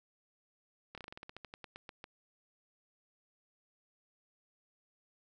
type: slowing click train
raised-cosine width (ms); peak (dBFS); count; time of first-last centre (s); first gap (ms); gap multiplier
0.3; -30; 16; 0.95-2.041; 27; 1.13
effects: none